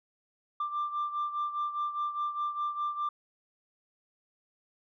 sine beating tone pair, 1183 / 1187.9 Hz, D6 / D6, +12 / +19 cents, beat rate 4.9 Hz, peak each -30 / -35 dBFS, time 0.6-3.09 s, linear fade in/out 5 ms, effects tanh soft clip ceiling -26 dBFS

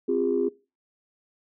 sine chord, F minor, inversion second, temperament equal with one note detuned, 261.6 / 349.2 / 406.1 Hz, C4 / F4 / Ab4, 0 / 0 / -39 cents, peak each -27 / -26 / -24 dBFS, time 0.08-0.49 s, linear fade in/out 10 ms, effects noise-tail reverb RT60 0.3 s tail -21 dB re dry + tanh soft clip ceiling -13 dBFS

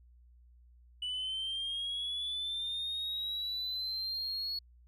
sine linear sweep, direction up, 2960 to 4370 Hz, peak -32 dBFS, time 1.02-4.59 s, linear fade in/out 5 ms, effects tanh soft clip ceiling -32 dBFS + added 60 Hz sine -57 dBFS peak until 4.87 s

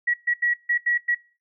sine tone bursts at uneven times, 1922 Hz, B6, 48 cents flat, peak -18 dBFS, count 6, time 0.07-0.14 / 0.27-0.34 / 0.42-0.54 / 0.69-0.78 / 0.86-0.98 / 1.08-1.15 s, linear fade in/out 10 ms, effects noise-tail reverb RT60 0.4 s tail -23 dB re dry

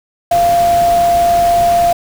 sine tone in noise, 692 Hz, F5, 16 cents flat, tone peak -8 dBFS, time 0.31-1.93 s, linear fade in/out 5 ms, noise pink, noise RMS -24 dBFS, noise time 0.31-1.93 s, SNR +13 dB, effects none

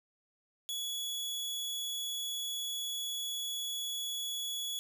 sawtooth tone, 3384 Hz, G#7, 32 cents sharp, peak -32 dBFS, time 0.69-4.79 s, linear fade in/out 0 ms, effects none

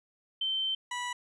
sine / 20% pulse tone pair in turn, 3100 / 979.8 Hz, G7 / B5, -20 / -14 cents, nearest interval octave + minor sixth, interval 1994 cents, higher first, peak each -28 dBFS, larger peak neither, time 0.41-0.75 / 0.91-1.13 s, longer first, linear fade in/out 5 ms, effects resampled to 24000 Hz

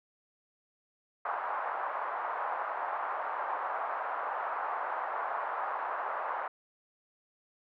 pink band-pass noise, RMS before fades -35 dBFS, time 1.25-6.48 s, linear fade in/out 5 ms, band 740 to 1300 Hz, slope 24 dB/octave, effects none

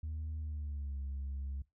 sine tone with pitch glide, 77.78 to 68.5 Hz, D#2 to C#2, 0 to -20 cents, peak -35 dBFS, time 0.03-1.62 s, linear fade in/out 5 ms, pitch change -220 cents, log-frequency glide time 0.39-0.98 s, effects noise-tail reverb RT60 0.2 s tail -22 dB re dry + tanh soft clip ceiling -35 dBFS

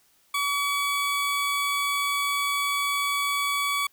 20% pulse tone, 1137 Hz, C#6, 44 cents sharp, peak -19 dBFS, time 0.34-3.87 s, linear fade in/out 5 ms, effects white hiss -63 dBFS RMS until 3.92 s

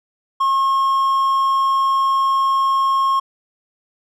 triangle tone, 1080 Hz, C#6, 45 cents flat, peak -12 dBFS, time 0.4-3.2 s, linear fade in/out 10 ms, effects none

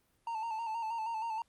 triangle tone with vibrato, 900 Hz, A5, 39 cents sharp, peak -32 dBFS, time 0.27-1.42 s, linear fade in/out 2 ms, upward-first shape square, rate 6.3 Hz, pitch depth 46 cents each way, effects pink hiss -73 dBFS RMS until 1.48 s + Opus 32 kbps

